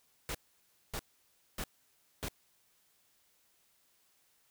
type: noise bursts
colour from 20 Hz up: pink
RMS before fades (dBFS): -38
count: 4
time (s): 0.29-2.284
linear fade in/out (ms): 0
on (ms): 56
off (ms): 590
effects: white hiss -71 dBFS RMS until 4.5 s